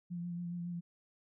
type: tone with vibrato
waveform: sine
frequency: 173.7 Hz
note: F3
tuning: 9 cents flat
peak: -37 dBFS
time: 0.1-0.81 s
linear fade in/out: 20 ms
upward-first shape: sine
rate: 7.2 Hz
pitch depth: 24 cents each way
effects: none